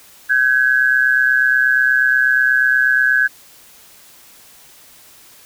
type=tone pair together; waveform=sine; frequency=1532.9 / 1661.2 Hz; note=G6 / G#6; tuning=-39 / 0 cents; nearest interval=minor second; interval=139 cents; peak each=-14 dBFS; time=0.29-3.28 s; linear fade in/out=20 ms; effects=white hiss -45 dBFS RMS until 5.45 s